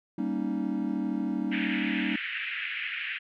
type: chord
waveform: triangle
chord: Eb dominant seventh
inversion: first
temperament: equal with one note detuned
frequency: 196 / 233.1 / 278.1 / 311.1 Hz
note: G3 / Bb3 / Db4 / Eb4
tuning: 0 / 0 / +6 / 0 cents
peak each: -31 dBFS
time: 0.18-2.16 s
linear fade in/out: 5 ms
type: band-pass noise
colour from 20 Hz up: white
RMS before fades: -34 dBFS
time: 1.51-3.19 s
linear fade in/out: 20 ms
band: 1600 to 2800 Hz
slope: 48 dB/octave
effects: none